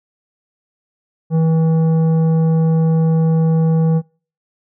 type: tone with tanh clipping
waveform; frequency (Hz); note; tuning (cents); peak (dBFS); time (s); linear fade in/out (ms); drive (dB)
triangle; 161.7; E3; -33; -13; 1.3-4.02; 50; 14
effects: noise-tail reverb RT60 0.4 s tail -25 dB re dry